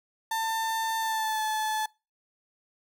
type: tone with pitch glide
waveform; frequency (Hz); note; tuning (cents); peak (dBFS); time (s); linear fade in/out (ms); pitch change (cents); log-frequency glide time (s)
35% pulse; 895 to 866; A5 to A5; +29 to -28; -25; 0.31-1.86; 5; -57; 0.99-1.42
effects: noise-tail reverb RT60 0.3 s tail -25 dB re dry